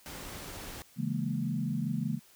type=noise; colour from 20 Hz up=pink; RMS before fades=-43 dBFS; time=0.06-0.82 s; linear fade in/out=0 ms
type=chord; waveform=sine; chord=A# half-diminished seventh; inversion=first; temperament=equal; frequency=138.59 / 164.81 / 207.7 / 233.1 Hz; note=C#3 / E3 / G#3 / A#3; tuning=0 / 0 / 0 / 0 cents; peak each=-35 dBFS; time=0.96-2.2 s; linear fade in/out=50 ms
effects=white hiss -60 dBFS RMS until 2.35 s